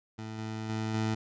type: tone with level steps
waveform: 20% pulse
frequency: 110 Hz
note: A2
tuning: in tune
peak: -33 / -30 / -26 / -23 dBFS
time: 0.18-1.15 s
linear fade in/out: 10 ms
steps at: 0.38 / 0.69 / 0.94 s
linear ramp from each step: 5 ms
effects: resampled to 16000 Hz